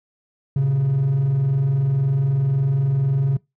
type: tone pair together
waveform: triangle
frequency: 115.7 / 137.59 Hz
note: A#2 / C#3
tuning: -13 / -13 cents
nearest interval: minor third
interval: 300 cents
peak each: -24 / -13 dBFS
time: 0.56-3.37 s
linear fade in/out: 5 ms
effects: noise-tail reverb RT60 0.2 s tail -24 dB re dry + tanh soft clip ceiling -12 dBFS